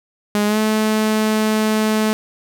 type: tone with pitch glide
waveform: sawtooth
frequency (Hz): 207.7 to 216.4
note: G#3 to A3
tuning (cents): 0 to -29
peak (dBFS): -11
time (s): 0.35-2.13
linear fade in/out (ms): 0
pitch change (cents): +71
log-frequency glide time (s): 0.46-0.58
effects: none